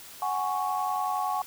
sine chord, F# suspended second, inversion none, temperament equal, 740 / 830.6 / 1108.7 Hz, F#5 / G#5 / C#6, 0 / 0 / 0 cents, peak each -30 dBFS, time 0.22-1.42 s, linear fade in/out 2 ms, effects tanh soft clip ceiling -16 dBFS + white hiss -46 dBFS RMS until 1.46 s

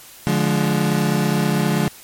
35% pulse chord, D diminished, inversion none, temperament just, 146.83 / 176.2 / 211.4 Hz, D3 / F3 / Ab3, 0 / +16 / +31 cents, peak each -19 dBFS, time 0.27-1.88 s, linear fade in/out 0 ms, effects white hiss -42 dBFS RMS until 2.03 s + MP3 64 kbps

